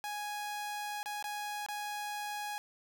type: tone with dropouts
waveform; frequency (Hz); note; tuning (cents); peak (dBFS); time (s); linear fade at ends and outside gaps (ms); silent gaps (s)
sawtooth; 830.6; G#5; 0; -33; 0.04-2.58; 0; 1.03-1.059 / 1.226-1.242 / 1.663-1.686
effects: none